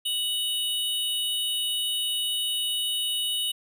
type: tone pair together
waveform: square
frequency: 2960 / 3729 Hz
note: F#7 / A#7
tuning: 0 / 0 cents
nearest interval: major third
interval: 400 cents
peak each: -27 / -32 dBFS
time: 0.05-3.52 s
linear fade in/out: 10 ms
effects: none